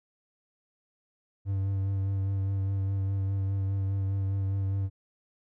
triangle tone with vibrato, 97.4 Hz, G2, 11 cents flat, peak -24 dBFS, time 1.45-4.9 s, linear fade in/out 50 ms, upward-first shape sine, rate 4.9 Hz, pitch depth 20 cents each way, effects none

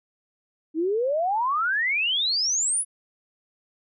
sine exponential sweep, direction up, 304.1 to 10520 Hz, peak -21 dBFS, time 0.74-2.85 s, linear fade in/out 50 ms, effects none

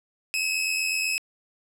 sawtooth tone pair together, 2549 / 2637 Hz, D#7 / E7, +41 / 0 cents, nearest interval minor second, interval 59 cents, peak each -22 / -26 dBFS, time 0.34-1.18 s, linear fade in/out 0 ms, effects low-pass 12000 Hz 12 dB/octave + 9-bit

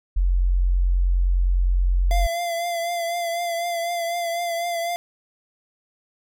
sine tone, 44.8 Hz, F1, 45 cents sharp, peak -16 dBFS, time 0.16-2.27 s, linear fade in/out 10 ms
square tone with vibrato, 685 Hz, F5, 34 cents flat, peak -24 dBFS, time 2.11-4.96 s, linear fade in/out 0 ms, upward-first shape triangle, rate 4 Hz, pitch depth 41 cents each way
effects none

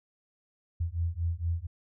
sine beating tone pair, 82.41 / 86.71 Hz, E2 / F2, 0 / -12 cents, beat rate 4.3 Hz, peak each -31 dBFS, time 0.8-1.67 s, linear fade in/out 10 ms, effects none

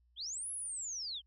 sine linear two-way sweep, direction up then down, 3017 to 11000 to 3017 Hz, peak -38 dBFS, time 0.16-1.22 s, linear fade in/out 50 ms, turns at 0.51 s, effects added 60 Hz sine -67 dBFS peak until 1.26 s

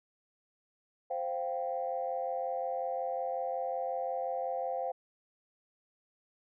sine chord, C suspended fourth, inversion none, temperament equal, 523.3 / 698.5 / 784 Hz, C5 / F5 / G5, 0 / 0 / 0 cents, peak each -35 / -36 / -37 dBFS, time 1.1-4.92 s, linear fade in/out 10 ms, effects tanh soft clip ceiling -22 dBFS

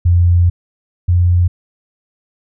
sine tone pair in turn, 87.31 / 88.32 Hz, F2 / F2, 0 / +20 cents, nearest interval unison, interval 20 cents, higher second, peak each -7 / -8 dBFS, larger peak first, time 0.05-0.5 / 1.08-1.48 s, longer first, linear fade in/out 10 ms, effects none

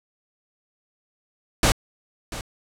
pink noise with echo, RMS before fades -17 dBFS, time 1.63-1.72 s, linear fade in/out 2 ms, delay 690 ms, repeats 1, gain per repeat -15 dB, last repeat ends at 2.41 s, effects low-pass 10000 Hz 12 dB/octave

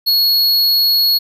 square tone, 4337 Hz, C#8, 39 cents flat, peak -11 dBFS, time 0.06-1.19 s, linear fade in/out 20 ms, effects none

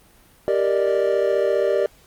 triangle chord, Eb major seventh, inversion first, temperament equal, 392 / 466.2 / 587.3 / 622.3 Hz, G4 / Bb4 / D5 / Eb5, 0 / 0 / 0 / 0 cents, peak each -20 / -21 / -19 / -25 dBFS, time 0.48-1.86 s, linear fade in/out 0 ms, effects pink hiss -53 dBFS RMS until 2.06 s + Opus 32 kbps

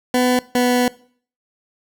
20% pulse tone pair in turn, 250 / 247.1 Hz, B3 / B3, +21 / +1 cents, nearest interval unison, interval 20 cents, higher first, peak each -9 dBFS, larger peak neither, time 0.14-0.39 / 0.55-0.88 s, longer second, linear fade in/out 2 ms, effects noise-tail reverb RT60 0.5 s tail -21 dB re dry

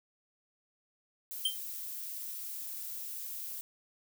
violet noise, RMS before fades -41 dBFS, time 1.31-3.61 s, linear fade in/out 0 ms
square tone with exponential decay, 3136 Hz, G7, in tune, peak -25 dBFS, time 1.45-1.59 s, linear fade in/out 5 ms, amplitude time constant 29 ms
effects none

